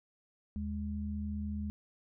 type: tone pair together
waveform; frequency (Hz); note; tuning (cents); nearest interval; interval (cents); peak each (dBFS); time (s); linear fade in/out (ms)
sine; 77.78 / 207.6; D#2 / G#3; 0 / 0; octave + perfect fourth; 1700; -37 / -37; 0.56-1.7; 0
effects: none